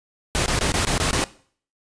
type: noise bursts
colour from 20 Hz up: pink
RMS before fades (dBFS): -21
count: 7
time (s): 0.35-1.24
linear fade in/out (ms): 0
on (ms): 110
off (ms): 20
effects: noise-tail reverb RT60 0.5 s tail -19 dB re dry + resampled to 22050 Hz